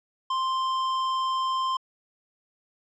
sine tone with tanh clipping, 1046.5 Hz, C6, in tune, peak -26 dBFS, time 0.3-1.77 s, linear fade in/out 5 ms, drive 16 dB, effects low-pass 5000 Hz 12 dB/octave

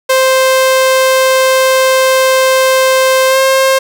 sawtooth tone with pitch glide, 523.3 to 531.5 Hz, C5 to C5, 0 to +27 cents, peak -3 dBFS, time 0.09-3.79 s, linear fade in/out 10 ms, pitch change +27 cents, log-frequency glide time 3.28-3.38 s, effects none

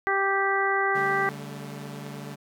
harmonic tone, 392 Hz, G4, in tune, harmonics 1 / 2 / 3 / 4 / 5, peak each -28 / -28 / -28 / -28 / -28 dBFS, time 0.07-1.29 s, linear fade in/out 0 ms
sawtooth chord, D suspended fourth, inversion none, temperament equal with one note detuned, 143.56 / 196 / 220 Hz, D3 / G3 / A3, -39 / 0 / 0 cents, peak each -34 / -38 / -38 dBFS, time 0.94-2.36 s, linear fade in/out 20 ms
effects none

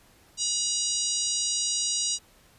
harmonic tone, 960 Hz, B5, 49 cents flat, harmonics 3 / 4 / 5 / 6 / 7 / 8 / 9, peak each -36 / -33 / -32 / -31 / -31 / -36 / -35 dBFS, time 0.37-2.19 s, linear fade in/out 50 ms, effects pink hiss -58 dBFS RMS until 2.58 s + resampled to 32000 Hz

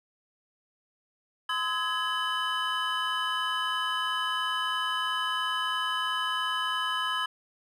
triangle tone cluster, 1027 / 1278 / 1668 / 3018 Hz, C6 / D#6 / G#6 / F#7, -33 / +46 / +7 / +34 cents, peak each -31 dBFS, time 1.49-7.26 s, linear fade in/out 5 ms, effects none

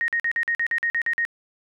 sine tone bursts, 1864.7 Hz, A#6, in tune, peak -20 dBFS, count 11, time 0.01-1.251 s, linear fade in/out 0 ms, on 71 ms, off 46 ms, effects none

